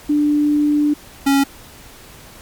sine / square tone pair in turn, 295.4 / 276.7 Hz, D4 / C#4, +10 / -3 cents, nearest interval minor second, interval 113 cents, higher first, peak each -12 dBFS, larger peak neither, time 0.09-0.94 / 1.26-1.44 s, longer first, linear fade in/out 10 ms, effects pink hiss -41 dBFS RMS until 2.41 s + MP3 96 kbps

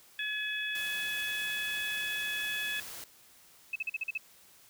harmonic tone, 850 Hz, G#5, 40 cents sharp, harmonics 2 / 3 / 4, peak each -35 / -37 / -38 dBFS, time 0.19-2.8 s, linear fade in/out 2 ms
white noise, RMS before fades -44 dBFS, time 0.75-3.04 s, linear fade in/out 2 ms
sine tone bursts, 2597 Hz, E7, 26 cents flat, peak -30 dBFS, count 7, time 3.73-4.177 s, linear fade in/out 5 ms, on 27 ms, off 43 ms
effects white hiss -59 dBFS RMS until 4.69 s

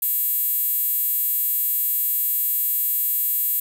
10% pulse tone with high-pass filter, 560 Hz, C#5, 18 cents sharp, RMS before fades -22 dBFS, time 0.02-3.6 s, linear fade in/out 5 ms, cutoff 12000 Hz, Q 6.8, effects none

